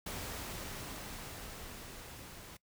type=noise with level ramp; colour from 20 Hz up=pink; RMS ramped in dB=-41 to -51 dBFS; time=0.06-2.57 s; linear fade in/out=5 ms; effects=noise-tail reverb RT60 0.1 s tail -21 dB re dry